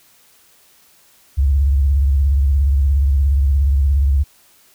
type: tone with vibrato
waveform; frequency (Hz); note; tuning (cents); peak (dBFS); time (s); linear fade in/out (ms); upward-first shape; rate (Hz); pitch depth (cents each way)
sine; 69.3; C#2; 0; -11; 1.37-4.24; 20; triangle; 17; 160
effects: white hiss -52 dBFS RMS until 4.74 s